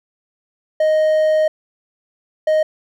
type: tone bursts at uneven times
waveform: triangle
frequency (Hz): 622.3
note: D#5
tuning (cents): 0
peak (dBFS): -10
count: 2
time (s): 0.8-1.48 / 2.47-2.63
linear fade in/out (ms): 5
effects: none